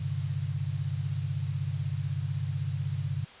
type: chord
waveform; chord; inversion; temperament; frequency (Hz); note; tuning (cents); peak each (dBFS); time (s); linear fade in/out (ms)
sine; G suspended fourth; none; equal; 98 / 130.81 / 146.83; G2 / C3 / D3; 0 / 0 / 0; -33; 0-3.25; 10
effects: white hiss -49 dBFS RMS until 3.4 s + resampled to 8000 Hz